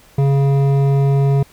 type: tone with hard clipping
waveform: sine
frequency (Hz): 138.59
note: C#3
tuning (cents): 0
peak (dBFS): -13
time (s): 0.18-1.43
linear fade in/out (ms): 5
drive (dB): 11
effects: pink hiss -48 dBFS RMS until 1.52 s